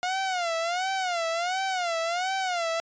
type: tone with vibrato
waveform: sawtooth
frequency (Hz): 712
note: F5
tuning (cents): +33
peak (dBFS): -22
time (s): 0.03-2.8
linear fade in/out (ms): 0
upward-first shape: sine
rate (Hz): 1.4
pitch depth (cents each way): 140
effects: resampled to 16000 Hz